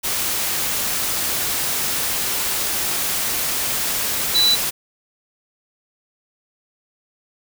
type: tone in noise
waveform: sine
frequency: 3968 Hz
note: B7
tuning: 7 cents sharp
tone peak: -13 dBFS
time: 4.34-4.56 s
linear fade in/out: 20 ms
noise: white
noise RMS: -22 dBFS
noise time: 0.03-4.71 s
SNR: +6 dB
effects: none